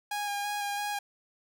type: tone with vibrato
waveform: sawtooth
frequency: 818 Hz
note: G#5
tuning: 26 cents flat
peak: -27 dBFS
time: 0.11-0.99 s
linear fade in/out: 5 ms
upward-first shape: square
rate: 3 Hz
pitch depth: 14 cents each way
effects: none